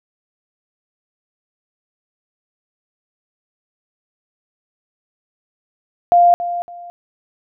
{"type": "tone with echo", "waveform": "sine", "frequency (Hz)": 698.5, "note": "F5", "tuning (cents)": 0, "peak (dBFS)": -7, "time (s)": [6.12, 6.34], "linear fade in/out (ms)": 0, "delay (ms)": 280, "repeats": 2, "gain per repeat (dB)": -12, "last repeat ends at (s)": 6.9, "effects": []}